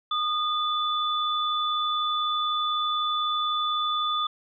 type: tone pair together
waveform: sine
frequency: 1226 / 3488 Hz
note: D#6 / A7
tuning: -26 / -16 cents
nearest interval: octave + tritone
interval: 1810 cents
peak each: -25 / -28 dBFS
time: 0.11-4.27 s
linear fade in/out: 5 ms
effects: none